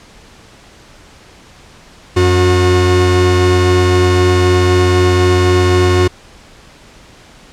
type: tone pair together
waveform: 45% pulse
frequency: 91.4 / 361.7 Hz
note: F#2 / F#4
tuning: -21 / -39 cents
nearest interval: 2 octaves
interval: 2382 cents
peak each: -11 dBFS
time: 2.16-6.08 s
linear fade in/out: 10 ms
effects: pink hiss -41 dBFS RMS until 7.52 s + low-pass 7000 Hz 12 dB/octave